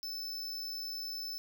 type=tone; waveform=square; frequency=5270 Hz; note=E8; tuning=1 cent flat; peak=-38 dBFS; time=0.03-1.38 s; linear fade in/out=0 ms; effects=none